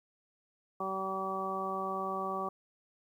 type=harmonic tone; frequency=191.2 Hz; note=G3; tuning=43 cents flat; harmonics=1 / 2 / 3 / 4 / 5 / 6; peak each=-43 / -40 / -42 / -39 / -45 / -36 dBFS; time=0.8-2.49 s; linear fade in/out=5 ms; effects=11-bit